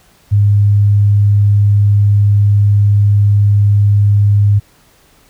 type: tone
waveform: sine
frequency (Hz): 102.3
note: G#2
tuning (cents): -26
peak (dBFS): -6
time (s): 0.31-4.6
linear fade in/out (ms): 20
effects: pink hiss -49 dBFS RMS until 5.29 s